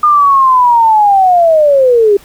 sine linear sweep, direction down, 1220 to 392.5 Hz, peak -4 dBFS, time 0.03-2.17 s, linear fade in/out 5 ms, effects pink hiss -40 dBFS RMS until 2.24 s

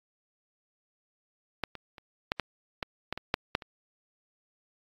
clicks, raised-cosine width 0.3 ms, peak -13 / -24 / -30 / -10 / -13 / -15 / -15 / -21 / -8 / -9 / -27 dBFS, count 11, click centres 1.637 / 1.753 / 1.982 / 2.319 / 2.397 / 2.828 / 3.126 / 3.176 / 3.341 / 3.551 / 3.622 s, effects AAC 32 kbps

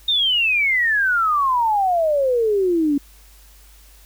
sine exponential sweep, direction down, 3713 to 277.2 Hz, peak -15 dBFS, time 0.08-2.98 s, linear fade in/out 5 ms, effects added 50 Hz sine -46 dBFS peak until 4.05 s + white hiss -51 dBFS RMS until 4.05 s

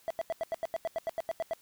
triangle tone bursts, 659.3 Hz, E5, in tune, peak -27 dBFS, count 14, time 0.08-1.534 s, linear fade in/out 0 ms, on 24 ms, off 86 ms, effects white hiss -62 dBFS RMS until 1.61 s

